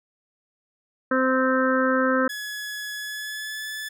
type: harmonic tone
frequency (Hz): 260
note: C4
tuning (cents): -11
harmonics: 1 / 2 / 4 / 5 / 6 / 7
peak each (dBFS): -23 / -23 / -31 / -26 / -26 / -34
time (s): 1.11-2.28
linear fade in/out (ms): 5
type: tone with pitch glide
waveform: sawtooth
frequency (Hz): 1693 to 1733.6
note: G#6 to A6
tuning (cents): +33 to -26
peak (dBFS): -27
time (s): 2.29-3.89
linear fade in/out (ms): 10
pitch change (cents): +41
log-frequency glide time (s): 2.93-3.68
effects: none